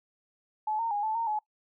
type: tone with pitch steps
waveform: sine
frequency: 859 / 916 / 822 / 873 / 919 / 851 Hz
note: A5 / A#5 / G#5 / A5 / A#5 / G#5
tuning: -42 / -31 / -18 / -14 / -25 / +42 cents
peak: -27 dBFS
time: 0.67-1.39 s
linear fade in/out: 5 ms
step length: 120 ms
effects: noise-tail reverb RT60 0.1 s tail -22 dB re dry